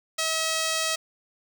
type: tone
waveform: 5% pulse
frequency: 642 Hz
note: E5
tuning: 46 cents flat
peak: -13 dBFS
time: 0.18-0.96 s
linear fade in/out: 10 ms
effects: none